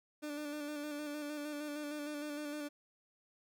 30% pulse tone with vibrato, 295.6 Hz, D4, 11 cents sharp, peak -37 dBFS, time 0.22-2.69 s, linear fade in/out 20 ms, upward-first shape square, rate 6.5 Hz, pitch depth 26 cents each way, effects none

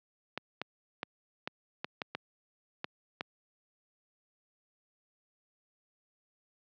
clicks, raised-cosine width 0.3 ms, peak -18 dBFS, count 9, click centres 0.376 / 0.616 / 1.031 / 1.475 / 1.845 / 2.018 / 2.15 / 2.844 / 3.209 s, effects high-pass 150 Hz 12 dB/octave + low-pass 5000 Hz 12 dB/octave

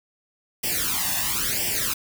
white noise with flanger, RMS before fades -25 dBFS, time 0.63-1.94 s, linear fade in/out 10 ms, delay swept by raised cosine 0.37 to 1.13 ms, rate 0.98 Hz, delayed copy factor +0.85, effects none

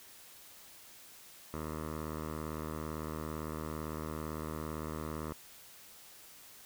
10% pulse tone with low-pass filter, 77.78 Hz, D#2, in tune, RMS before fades -40 dBFS, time 1.54-5.33 s, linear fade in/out 0 ms, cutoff 1300 Hz, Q 1.8, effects white hiss -55 dBFS RMS until 6.65 s

